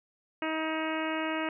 harmonic tone, 316.7 Hz, D#4, 31 cents sharp, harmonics 1 / 2 / 3 / 4 / 5 / 6 / 7 / 8 / 9, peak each -33 / -36 / -38 / -39 / -40 / -41 / -41 / -42 / -43 dBFS, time 0.42-1.49 s, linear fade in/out 2 ms, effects none

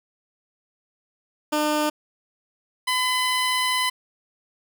15% pulse tone pair in turn, 301.5 / 1010.6 Hz, D4 / B5, +46 / +40 cents, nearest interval octave + major sixth, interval 2094 cents, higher second, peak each -14 dBFS, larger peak neither, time 1.52-1.9 / 2.87-3.9 s, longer second, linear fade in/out 10 ms, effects none

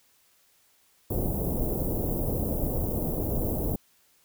pink band-stop noise, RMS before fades -28 dBFS, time 1.1-3.76 s, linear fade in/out 5 ms, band 610 to 14000 Hz, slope 24 dB/octave, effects white hiss -64 dBFS RMS until 4.24 s

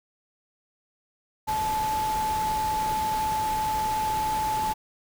sine tone in noise, 867 Hz, A5, 26 cents flat, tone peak -24 dBFS, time 1.47-4.74 s, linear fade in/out 20 ms, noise pink, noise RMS -35 dBFS, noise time 1.47-4.74 s, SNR +8 dB, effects none

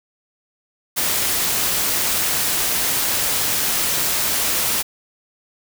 white noise, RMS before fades -20 dBFS, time 0.96-4.83 s, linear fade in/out 20 ms, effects none

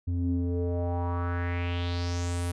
square tone with low-pass filter sweep, 87.31 Hz, F2, in tune, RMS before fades -29 dBFS, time 0.07-2.52 s, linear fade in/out 10 ms, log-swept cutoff 180 to 11000 Hz, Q 3.6, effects none

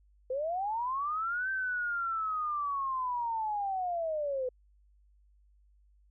sine linear two-way sweep, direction up then down, 496.5 to 1562 to 496.5 Hz, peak -30 dBFS, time 0.3-4.49 s, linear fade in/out 5 ms, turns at 1.5 s, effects added 50 Hz sine -61 dBFS peak until 6.1 s

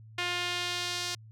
sawtooth tone with band-pass filter sweep, 353.9 Hz, F4, 23 cents sharp, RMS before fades -33 dBFS, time 0.18-1.15 s, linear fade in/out 5 ms, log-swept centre 2600 to 4900 Hz, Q 1.4, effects added 110 Hz sine -48 dBFS peak until 1.31 s

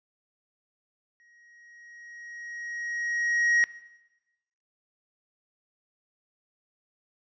triangle tone with exponential growth, 1890 Hz, A#6, 23 cents sharp, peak -17 dBFS, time 1.2-3.64 s, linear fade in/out 0 ms, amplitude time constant 530 ms, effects noise-tail reverb RT60 1.0 s tail -18 dB re dry + resampled to 16000 Hz

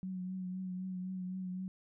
sine tone with vibrato, 185 Hz, F#3, in tune, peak -37 dBFS, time 0.03-1.68 s, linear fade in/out 0 ms, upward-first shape triangle, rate 3.9 Hz, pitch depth 35 cents each way, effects none

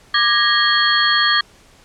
sine tone cluster, 1185 / 1657 / 1868 / 3254 / 4335 Hz, D6 / G#6 / A#6 / G#7 / C#8, +15 / -4 / +3 / -36 / -39 cents, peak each -19 dBFS, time 0.14-1.41 s, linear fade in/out 5 ms, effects pink hiss -49 dBFS RMS until 1.84 s + low-pass 9000 Hz 12 dB/octave

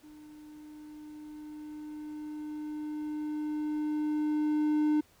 triangle tone with level ramp, 302.4 Hz, D#4, 49 cents flat, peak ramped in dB -47 to -21 dBFS, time 0.03-5.01 s, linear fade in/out 10 ms, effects pink hiss -63 dBFS RMS until 5.2 s

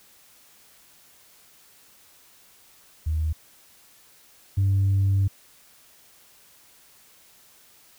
sine tone pair in turn, 78.2 / 97.68 Hz, D#2 / G2, +9 / -6 cents, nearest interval major third, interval 385 cents, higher second, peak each -21 / -16 dBFS, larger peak second, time 3.06-3.33 / 4.57-5.28 s, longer second, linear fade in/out 10 ms, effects tanh soft clip ceiling -16 dBFS + white hiss -55 dBFS RMS until 7.98 s

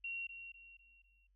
sine tone with echo, 2743 Hz, F7, 32 cents flat, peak -39 dBFS, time 0.04-0.27 s, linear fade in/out 5 ms, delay 250 ms, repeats 4, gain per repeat -8 dB, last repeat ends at 1.27 s, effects noise-tail reverb RT60 0.1 s tail -24 dB re dry + added 48 Hz sine -70 dBFS peak until 1.35 s

